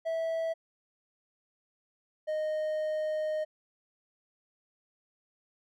triangle tone pair in turn, 654 / 618.3 Hz, E5 / D#5, -14 / -11 cents, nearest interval minor second, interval 97 cents, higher first, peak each -27 dBFS, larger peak neither, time 0.05-0.54 / 2.27-3.45 s, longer second, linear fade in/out 20 ms, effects none

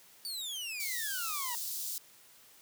sawtooth exponential sweep, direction down, 4629 to 932.3 Hz, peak -34 dBFS, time 0.25-1.55 s, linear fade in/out 0 ms
white high-pass noise, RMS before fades -38 dBFS, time 0.8-1.98 s, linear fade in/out 0 ms, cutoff 4200 Hz, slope 24 dB/octave
effects white hiss -59 dBFS RMS until 2.61 s + high-pass 100 Hz 12 dB/octave

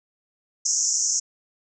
white band-pass noise, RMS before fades -23 dBFS, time 0.65-1.2 s, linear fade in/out 10 ms, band 5500 to 7200 Hz, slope 96 dB/octave, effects none

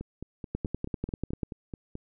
two click trains, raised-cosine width 3 ms, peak -24 / -17 dBFS, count 10 / 10, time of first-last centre 0.01-1.954 / 0.55-1.432 s, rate 4.63 / 10.2 Hz, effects none

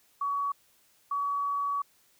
sine tone pair in turn, 1129 / 1133.5 Hz, C#6 / C#6, +31 / +38 cents, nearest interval unison, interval 7 cents, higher second, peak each -27 dBFS, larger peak neither, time 0.21-0.52 / 1.11-1.82 s, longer second, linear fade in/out 5 ms, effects white hiss -65 dBFS RMS until 2.19 s

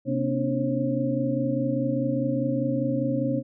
sine tone cluster, 130.9 / 240 / 270.3 / 295.2 / 539 Hz, C3 / B3 / C#4 / D4 / C#5, +1 / -49 / -44 / +9 / -49 cents, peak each -29 dBFS, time 0.05-3.43 s, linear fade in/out 50 ms, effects none

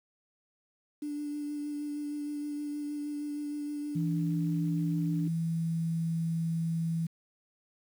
sine tone with vibrato, 293.7 Hz, D4, in tune, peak -33 dBFS, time 1.02-5.28 s, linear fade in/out 5 ms, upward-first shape sine, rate 6.4 Hz, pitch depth 14 cents each way
sine tone, 164.81 Hz, E3, in tune, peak -28 dBFS, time 3.95-7.07 s, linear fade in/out 10 ms
effects 9-bit

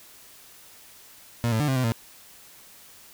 30% pulse tone with pitch steps, 117.8 / 110.8 / 148.8 / 132.4 / 128 / 114.5 Hz, A#2 / A2 / D3 / C3 / C3 / A#2, +19 / +13 / +23 / +21 / -38 / -31 cents, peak -19 dBFS, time 1.44-1.92 s, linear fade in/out 0 ms, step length 80 ms, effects white hiss -50 dBFS RMS until 3.13 s

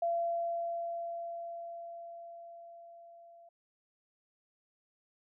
sine tone with level ramp, 681 Hz, F5, 44 cents flat, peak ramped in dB -28 to -54 dBFS, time 0.02-3.49 s, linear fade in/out 5 ms, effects none

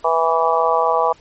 harmonic tone, 164.1 Hz, E3, 8 cents flat, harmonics 3 / 4 / 5 / 6 / 7, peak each -20 / -20 / -20 / -20 / -20 dBFS, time 0.04-1.13 s, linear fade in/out 10 ms, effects pink hiss -50 dBFS RMS until 1.2 s + MP3 32 kbps

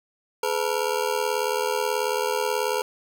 25% pulse ring-modulated tone, 463.5 Hz, A#4, 10 cents flat, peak -16 dBFS, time 0.43-2.82 s, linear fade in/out 2 ms, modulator 39.2 Hz, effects 9-bit

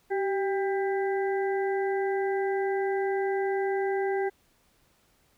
harmonic tone with a mistuned harmonic, 397.9 Hz, G4, 26 cents sharp, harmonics 1 / 2 / 4 / 5, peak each -26 / -32 / -38 / -40 dBFS, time 0.1-4.3 s, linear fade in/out 20 ms, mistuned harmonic 1, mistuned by -48 cents, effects pink hiss -66 dBFS RMS until 5.37 s

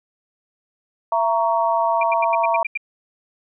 sine chord, A# diminished, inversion second, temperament just, 671.3 / 932.3 / 1118.8 Hz, E5 / A#5 / C#6, +31 / 0 / +16 cents, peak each -20 / -19 / -24 dBFS, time 1.12-2.63 s, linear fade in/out 2 ms
sine tone bursts, 2382 Hz, D7, 24 cents sharp, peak -20 dBFS, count 8, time 2.01-2.775 s, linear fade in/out 5 ms, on 23 ms, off 83 ms
effects none

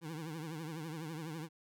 25% pulse tone with vibrato, 159.1 Hz, D#3, 39 cents sharp, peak -37 dBFS, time 0.01-1.49 s, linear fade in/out 50 ms, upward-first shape triangle, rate 12 Hz, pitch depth 130 cents each way, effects none

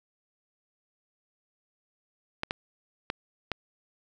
clicks, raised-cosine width 0.3 ms, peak -13 dBFS, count 4, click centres 2.434 / 2.509 / 3.101 / 3.517 s, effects none

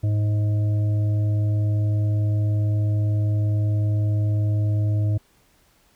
harmonic tone with a mistuned harmonic, 105.3 Hz, G#2, 24 cents sharp, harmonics 1 / 3 / 5 / 6, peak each -18 / -34 / -44 / -39 dBFS, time 0.03-5.18 s, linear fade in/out 10 ms, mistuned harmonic 3, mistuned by -18 cents, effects pink hiss -60 dBFS RMS until 5.95 s

